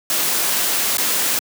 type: noise with dropouts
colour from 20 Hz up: white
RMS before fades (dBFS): -19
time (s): 0.1-1.39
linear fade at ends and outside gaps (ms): 1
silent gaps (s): 0.971-0.982
effects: high-pass 200 Hz 12 dB/octave